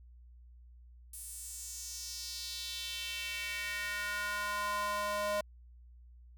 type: tone with high-pass filter sweep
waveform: square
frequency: 206.1 Hz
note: G#3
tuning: 13 cents flat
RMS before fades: -38 dBFS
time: 1.13-5.41 s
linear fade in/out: 5 ms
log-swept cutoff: 10000 to 670 Hz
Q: 2.7
effects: added 60 Hz sine -53 dBFS peak until 6.37 s